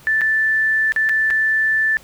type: tone with dropouts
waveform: sine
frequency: 1760 Hz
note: A6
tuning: in tune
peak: -14 dBFS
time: 0.07-1.97 s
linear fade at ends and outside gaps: 0 ms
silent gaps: 0.21-0.216 / 0.921-0.962 / 1.09-1.094 / 1.303-1.307 s
effects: pink hiss -46 dBFS RMS until 2.03 s